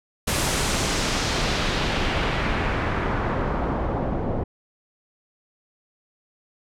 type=noise with low-pass filter sweep; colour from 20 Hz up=pink; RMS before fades=-24 dBFS; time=0.27-4.44 s; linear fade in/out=10 ms; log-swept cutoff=11000 to 590 Hz; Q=1.1; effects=none